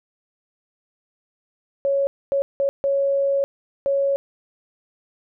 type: tone bursts at uneven times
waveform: sine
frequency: 554.4 Hz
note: C#5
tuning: in tune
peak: -17 dBFS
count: 5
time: 1.85-2.07 / 2.32-2.42 / 2.6-2.69 / 2.84-3.44 / 3.86-4.16 s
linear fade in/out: 0 ms
effects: none